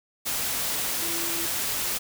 sine tone in noise, 336.1 Hz, E4, 34 cents sharp, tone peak -36 dBFS, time 1.01-1.47 s, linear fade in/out 20 ms, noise white, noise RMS -28 dBFS, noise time 0.25-1.99 s, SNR -11 dB, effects none

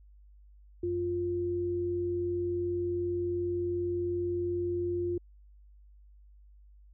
sine tone pair together, 92.7 / 350 Hz, F#2 / F4, +4 / +4 cents, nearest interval octave + major seventh, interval 2300 cents, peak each -38 / -29 dBFS, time 0.83-5.18 s, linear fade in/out 5 ms, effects added 50 Hz sine -53 dBFS peak until 6.93 s

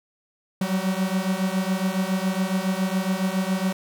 45% pulse beating tone pair, 185.1 / 192.3 Hz, F#3 / G3, +1 / -33 cents, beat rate 7.2 Hz, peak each -25 / -25 dBFS, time 0.61-3.73 s, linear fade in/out 5 ms, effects none

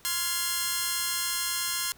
5% pulse chord, F minor, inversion second, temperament just, 1047.7 / 1396.9 / 1676.3 Hz, C6 / F6 / Ab6, +2 / 0 / +16 cents, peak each -20 / -21 / -22 dBFS, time 0.05-1.92 s, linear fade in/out 0 ms, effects pink hiss -56 dBFS RMS until 1.97 s

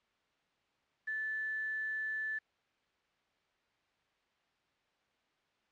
sine tone with quantisation, 1748 Hz, A6, 12 cents flat, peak -34 dBFS, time 1.07-2.39 s, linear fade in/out 10 ms, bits 9, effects white hiss -75 dBFS RMS until 5.71 s + low-pass 3000 Hz 12 dB/octave

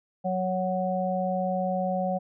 harmonic tone, 185 Hz, F#3, in tune, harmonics 1 / 3 / 4, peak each -29 / -29 / -29 dBFS, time 0.24-2.19 s, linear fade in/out 20 ms, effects none

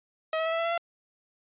sawtooth tone with pitch steps, 637 / 644.4 / 651.9 / 659.5 / 667.1 / 674.9 / 682.7 Hz, D#5 / E5 / E5 / E5 / E5 / E5 / F5, +41 / -39 / -19 / +1 / +20 / +41 / -40 cents, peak -22 dBFS, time 0.33-0.778 s, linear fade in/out 2 ms, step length 64 ms, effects resampled to 8000 Hz

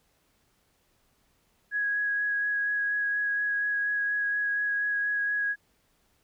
sine tone with vibrato, 1661.2 Hz, G#6, in tune, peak -25 dBFS, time 1.71-5.56 s, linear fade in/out 50 ms, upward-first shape sine, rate 4.2 Hz, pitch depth 12 cents each way, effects pink hiss -69 dBFS RMS until 6.23 s

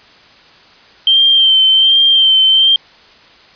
sine tone with vibrato, 3136 Hz, G7, in tune, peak -6 dBFS, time 1.07-2.76 s, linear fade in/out 2 ms, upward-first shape sine, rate 1.3 Hz, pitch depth 28 cents each way, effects white hiss -43 dBFS RMS until 3.55 s + resampled to 11025 Hz

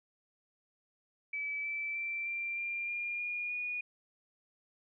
sine tone with pitch steps, 2300 / 2321 / 2343 / 2365 / 2387 / 2409 / 2431 / 2454 Hz, D7 / D7 / D7 / D7 / D7 / D7 / D#7 / D#7, -37 / -21 / -5 / +12 / +28 / +43 / -41 / -25 cents, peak -34 dBFS, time 1.33-3.81 s, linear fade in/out 5 ms, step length 310 ms, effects none

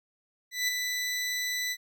20% pulse tone with ADSR envelope, 1987 Hz, B6, 10 cents sharp, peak -19 dBFS, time 0.51-1.77 s, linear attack 170 ms, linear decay 13 ms, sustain -5 dB, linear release 54 ms, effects none

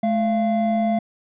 triangle tone pair together, 215 / 687 Hz, A3 / F5, -40 / -29 cents, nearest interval octave + minor sixth, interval 2011 cents, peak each -18 / -19 dBFS, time 0.03-0.99 s, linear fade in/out 5 ms, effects resampled to 8000 Hz

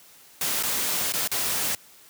white noise with dropouts, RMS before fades -26 dBFS, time 0.41-1.75 s, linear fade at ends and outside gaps 2 ms, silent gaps 0.627-0.634 / 1.123-1.137 / 1.276-1.315 s, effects white hiss -52 dBFS RMS until 2.09 s + high-pass 80 Hz 12 dB/octave

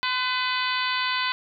harmonic tone with a mistuned harmonic, 503 Hz, B4, 32 cents sharp, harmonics 2 / 3 / 4 / 5 / 6 / 7 / 8 / 9, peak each -28 / -30 / -31 / -32 / -33 / -33 / -34 / -35 dBFS, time 0.03-1.32 s, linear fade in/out 0 ms, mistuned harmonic 2, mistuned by +27 cents, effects none

